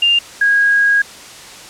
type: tone pair in turn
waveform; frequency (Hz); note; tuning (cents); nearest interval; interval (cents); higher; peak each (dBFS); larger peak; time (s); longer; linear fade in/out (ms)
sine; 2800 / 1640.2; F7 / G#6; +4 / -22; major sixth; 926; first; -9; neither; 0.02-0.19 / 0.41-1.02; second; 5
effects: white hiss -35 dBFS RMS until 1.69 s + low-pass 8000 Hz 12 dB/octave